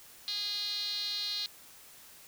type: tone with band-pass filter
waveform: 5% pulse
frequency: 411.7 Hz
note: G#4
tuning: 15 cents flat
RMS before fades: -35 dBFS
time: 0.28-1.46 s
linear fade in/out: 0 ms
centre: 4100 Hz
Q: 7.2
effects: white hiss -54 dBFS RMS until 2.27 s